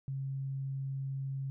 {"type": "tone", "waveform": "sine", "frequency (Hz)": 135.6, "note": "C#3", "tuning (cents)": -38, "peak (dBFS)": -34, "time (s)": [0.08, 1.5], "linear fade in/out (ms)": 0, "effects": []}